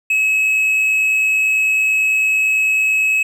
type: tone with amplitude modulation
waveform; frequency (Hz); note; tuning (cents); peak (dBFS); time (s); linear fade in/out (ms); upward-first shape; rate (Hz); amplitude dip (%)
triangle; 2571; E7; -44; -10; 0.1-3.23; 5; sine; 109; 25
effects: none